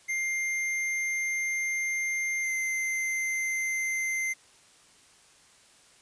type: tone with pitch glide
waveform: square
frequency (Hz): 2100 to 2081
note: C7 to C7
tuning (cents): +6 to -10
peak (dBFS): -28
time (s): 0.08-4.34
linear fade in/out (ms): 20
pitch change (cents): -16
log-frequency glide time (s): 2.42-2.51
effects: white hiss -58 dBFS RMS until 6.01 s + resampled to 22050 Hz